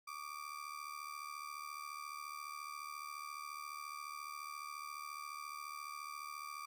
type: ring-modulated tone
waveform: 35% pulse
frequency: 1174.7 Hz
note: D6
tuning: in tune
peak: -40 dBFS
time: 0.07-6.66 s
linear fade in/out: 10 ms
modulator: 37.2 Hz
effects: none